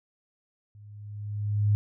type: tone with level ramp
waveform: sine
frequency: 103.83 Hz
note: G#2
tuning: in tune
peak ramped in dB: -47 to -18 dBFS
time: 0.75-1.75 s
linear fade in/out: 0 ms
effects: none